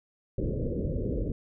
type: low-pass noise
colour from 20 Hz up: pink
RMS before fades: -30 dBFS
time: 0.38-1.32 s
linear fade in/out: 5 ms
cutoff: 570 Hz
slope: 96 dB/octave
effects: none